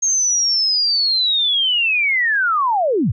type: linear sweep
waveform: sine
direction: down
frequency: 6480 to 76.1 Hz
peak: -14 dBFS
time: 0.02-3.12 s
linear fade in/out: 10 ms
effects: none